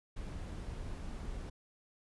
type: noise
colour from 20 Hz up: brown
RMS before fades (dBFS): -42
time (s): 0.16-1.5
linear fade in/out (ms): 10
effects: resampled to 24000 Hz